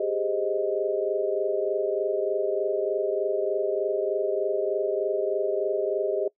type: chord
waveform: sine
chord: Ab major seventh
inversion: third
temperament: equal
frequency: 392 / 415.3 / 523.3 / 622.3 Hz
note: G4 / Ab4 / C5 / Eb5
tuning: 0 / 0 / 0 / 0 cents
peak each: -28 / -29 / -32 / -28 dBFS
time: 0-6.28 s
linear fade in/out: 5 ms
effects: noise-tail reverb RT60 0.1 s tail -22 dB re dry